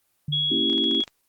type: tone with exponential decay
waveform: sine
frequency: 148.1 Hz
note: D3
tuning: 15 cents sharp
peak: -24 dBFS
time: 0.28-0.93 s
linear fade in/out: 5 ms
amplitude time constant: 140 ms
type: tone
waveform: sine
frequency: 3336 Hz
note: G#7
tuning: 7 cents sharp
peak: -21 dBFS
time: 0.32-1.04 s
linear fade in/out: 10 ms
type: chord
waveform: sine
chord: A# diminished seventh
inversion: none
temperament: equal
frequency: 233.1 / 277.2 / 329.6 / 392 Hz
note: A#3 / C#4 / E4 / G4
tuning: 0 / 0 / 0 / 0 cents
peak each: -29 / -28 / -28 / -31 dBFS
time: 0.5-1.02 s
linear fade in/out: 20 ms
type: clicks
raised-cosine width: 0.2 ms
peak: -23 dBFS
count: 9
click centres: 0.699 / 0.73 / 0.78 / 0.841 / 0.912 / 0.949 / 1.005 / 1.037 / 1.078 s
effects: white hiss -69 dBFS RMS until 1.28 s + Opus 24 kbps